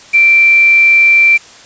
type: tone with quantisation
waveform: sine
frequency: 2349 Hz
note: D7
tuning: in tune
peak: -4 dBFS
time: 0.13-1.38 s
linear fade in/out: 20 ms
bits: 4
effects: white hiss -37 dBFS RMS until 1.65 s + resampled to 16000 Hz